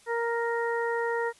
harmonic tone, 466.6 Hz, A#4, 2 cents sharp, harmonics 1 / 2 / 3 / 4, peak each -28 / -32 / -37 / -34 dBFS, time 0.06-1.33 s, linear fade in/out 50 ms, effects white hiss -58 dBFS RMS until 1.39 s + resampled to 24000 Hz

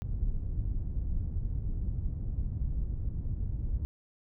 pink low-pass noise, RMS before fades -32 dBFS, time 0.02-3.85 s, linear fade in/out 0 ms, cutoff 100 Hz, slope 12 dB/octave, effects none

